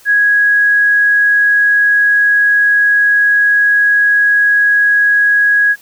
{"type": "tone", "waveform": "sine", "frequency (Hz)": 1660, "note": "G#6", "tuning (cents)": -1, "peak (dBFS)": -7, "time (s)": [0.05, 5.76], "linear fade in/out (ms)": 50, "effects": ["white hiss -44 dBFS RMS until 5.81 s"]}